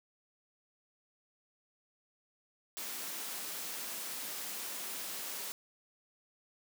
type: high-pass noise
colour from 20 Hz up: white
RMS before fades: -41 dBFS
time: 2.77-5.52 s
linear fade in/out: 0 ms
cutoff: 180 Hz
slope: 24 dB/octave
effects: none